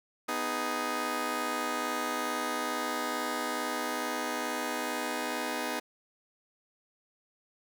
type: chord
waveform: 10% pulse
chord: G# minor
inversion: first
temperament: just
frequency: 249.2 / 311.5 / 415.3 Hz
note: B3 / D#4 / G#4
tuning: +16 / +2 / 0 cents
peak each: -27 / -27 / -29 dBFS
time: 0.28-5.8 s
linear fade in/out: 10 ms
effects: none